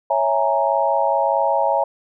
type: chord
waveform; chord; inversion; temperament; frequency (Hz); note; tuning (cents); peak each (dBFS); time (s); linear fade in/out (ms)
sine; A# half-diminished seventh; first; equal; 554.4 / 659.3 / 830.6 / 932.3; C#5 / E5 / G#5 / A#5; 0 / 0 / 0 / 0; -21; 0.1-1.84; 5
effects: none